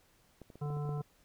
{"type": "clicks", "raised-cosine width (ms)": 2, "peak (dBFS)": [-35, -39, -38, -41, -34, -37, -39, -31, -41, -38], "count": 10, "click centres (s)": [0.417, 0.502, 0.556, 0.658, 0.703, 0.769, 0.853, 0.892, 0.977, 1.008]}
{"type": "harmonic tone", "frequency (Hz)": 146.83, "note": "D3", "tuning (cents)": 0, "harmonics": [1, 3, 5, 7, 9], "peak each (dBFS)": [-34, -44, -48, -51, -53], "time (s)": [0.61, 1.02], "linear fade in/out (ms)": 10}
{"effects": ["pink hiss -68 dBFS RMS until 1.24 s"]}